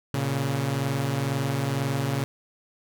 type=tone pair together; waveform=sawtooth; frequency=116.54 / 138.59 Hz; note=A#2 / C#3; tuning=0 / 0 cents; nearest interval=minor third; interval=300 cents; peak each=-25 / -22 dBFS; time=0.14-2.24 s; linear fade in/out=0 ms; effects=none